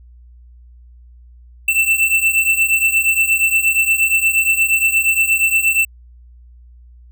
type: beating tone pair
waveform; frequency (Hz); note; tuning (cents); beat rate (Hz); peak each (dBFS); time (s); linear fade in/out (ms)
square; 2667 / 2675.5; E7 / E7; +20 / +25; 8.5; -18 / -15; 1.68-5.85; 5
effects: added 60 Hz sine -40 dBFS peak until 7.11 s